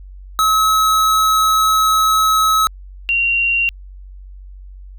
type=tone pair in turn; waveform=square / sine; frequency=1286 / 2758 Hz; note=E6 / F7; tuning=-43 / -22 cents; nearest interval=octave + minor second; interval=1321 cents; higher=second; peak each=-12 / -13 dBFS; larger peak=first; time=0.39-2.67 / 3.09-3.69 s; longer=first; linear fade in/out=0 ms; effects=added 47 Hz sine -33 dBFS peak until 4.98 s